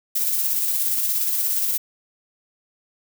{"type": "noise with tremolo", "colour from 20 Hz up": "violet", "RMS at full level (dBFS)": -21, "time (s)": [0.15, 1.78], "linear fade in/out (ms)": 10, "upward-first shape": "square", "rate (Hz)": 17, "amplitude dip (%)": 25, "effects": []}